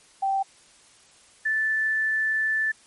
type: tone pair in turn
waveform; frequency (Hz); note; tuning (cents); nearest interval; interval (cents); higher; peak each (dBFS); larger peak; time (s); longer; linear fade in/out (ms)
sine; 779 / 1756.4; G5 / A6; -11 / -4; octave + major second; 1407; second; -21; neither; 0.22-0.43 / 1.45-2.72; second; 10
effects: white hiss -55 dBFS RMS until 2.86 s + MP3 48 kbps